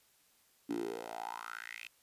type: tone with high-pass filter sweep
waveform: 10% pulse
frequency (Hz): 57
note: A#1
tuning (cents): -38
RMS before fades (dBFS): -42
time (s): 0.69-1.88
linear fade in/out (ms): 10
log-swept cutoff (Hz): 280 to 2700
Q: 6.2
effects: white hiss -69 dBFS RMS until 2.02 s + resampled to 32000 Hz